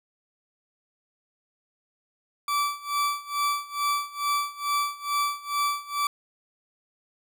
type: tone with tremolo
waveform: 40% pulse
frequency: 1159 Hz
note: D6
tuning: 23 cents flat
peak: -21 dBFS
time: 2.48-6.07 s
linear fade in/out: 2 ms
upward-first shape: sine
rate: 2.3 Hz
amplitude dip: 90%
effects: none